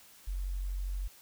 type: tone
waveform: sine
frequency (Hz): 46.25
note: F#1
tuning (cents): 0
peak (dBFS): -32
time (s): 0.27-1.08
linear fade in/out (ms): 10
effects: white hiss -57 dBFS RMS until 1.21 s